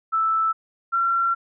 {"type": "tone pair in turn", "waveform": "sine", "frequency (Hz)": [1318.5, 1363.4], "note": ["E6", "F6"], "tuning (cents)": [0, -42], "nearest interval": "minor second", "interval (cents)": 58, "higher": "second", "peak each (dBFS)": -18, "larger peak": "neither", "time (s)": [[0.12, 0.53], [0.92, 1.35]], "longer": "second", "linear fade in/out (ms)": 20, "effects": []}